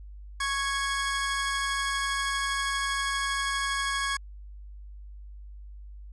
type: tone pair together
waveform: sawtooth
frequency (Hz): 1103.3 / 1661.2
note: C#6 / G#6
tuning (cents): -9 / 0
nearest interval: perfect fifth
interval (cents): 709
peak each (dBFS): -26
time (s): 0.4-4.17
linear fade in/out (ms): 5
effects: added 50 Hz sine -41 dBFS peak until 6.12 s + resampled to 24000 Hz